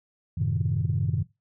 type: chord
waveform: sine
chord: F# diminished seventh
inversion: none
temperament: equal with one note detuned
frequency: 93.25 / 110 / 130.81 / 155.56 Hz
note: F#2 / A2 / C3 / Eb3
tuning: +14 / 0 / 0 / 0 cents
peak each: -28 dBFS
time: 0.37-1.23 s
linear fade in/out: 10 ms
effects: noise-tail reverb RT60 0.2 s tail -17 dB re dry + tanh soft clip ceiling -15 dBFS